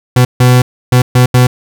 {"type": "tone bursts at uneven times", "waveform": "40% pulse", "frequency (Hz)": 125.1, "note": "B2", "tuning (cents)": 23, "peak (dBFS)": -3, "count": 5, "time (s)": [[0.16, 0.25], [0.4, 0.62], [0.92, 1.02], [1.15, 1.26], [1.34, 1.47]], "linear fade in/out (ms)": 5, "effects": []}